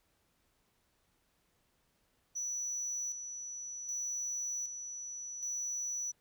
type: tone with tremolo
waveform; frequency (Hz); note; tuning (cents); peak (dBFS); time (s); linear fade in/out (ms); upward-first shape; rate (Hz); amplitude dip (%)
sine; 5920; F#8; 0; -32; 2.35-6.12; 20; square; 0.65; 60
effects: tanh soft clip ceiling -34 dBFS + pink hiss -75 dBFS RMS until 6.2 s